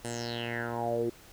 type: tone with low-pass filter sweep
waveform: 10% pulse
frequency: 118 Hz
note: A#2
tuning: 22 cents sharp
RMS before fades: -33 dBFS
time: 0.04-1.1 s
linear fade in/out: 10 ms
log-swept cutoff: 9500 to 350 Hz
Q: 6.1
effects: pink hiss -54 dBFS RMS until 1.32 s